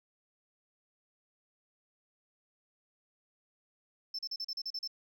sine tone bursts, 5300 Hz, E8, 9 cents sharp, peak -33 dBFS, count 9, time 4.14-4.876 s, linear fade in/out 5 ms, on 48 ms, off 38 ms, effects tanh soft clip ceiling -33 dBFS

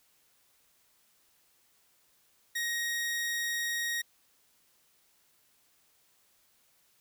sawtooth tone, 1879 Hz, A#6, 13 cents sharp, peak -27 dBFS, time 2.55-4.02 s, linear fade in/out 10 ms, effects white hiss -68 dBFS RMS until 7 s

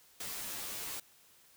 white noise with comb filter, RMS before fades -41 dBFS, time 0.2-1 s, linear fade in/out 5 ms, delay 12 ms, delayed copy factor -0.8, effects white hiss -63 dBFS RMS until 1.56 s

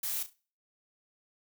blue noise with echo, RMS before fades -34 dBFS, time 0.03-0.23 s, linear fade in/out 5 ms, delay 35 ms, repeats 3, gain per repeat -11 dB, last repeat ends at 0.335 s, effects noise-tail reverb RT60 0.4 s tail -22 dB re dry

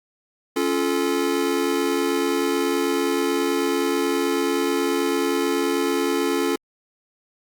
square chord, Db augmented, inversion none, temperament just, 277.2 / 346.5 / 433.1 Hz, Db4 / F4 / A4, 0 / -14 / -27 cents, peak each -25 dBFS, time 0.56-6.56 s, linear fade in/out 5 ms, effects Opus 48 kbps

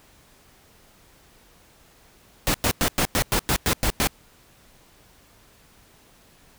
pink noise bursts, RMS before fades -21 dBFS, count 10, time 2.47-4.072 s, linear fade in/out 0 ms, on 72 ms, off 98 ms, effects pink hiss -55 dBFS RMS until 6.58 s

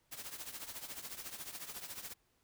white noise with tremolo, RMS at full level -43 dBFS, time 0.11-2.14 s, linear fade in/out 20 ms, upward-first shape triangle, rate 14 Hz, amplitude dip 80%, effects pink hiss -75 dBFS RMS until 2.43 s

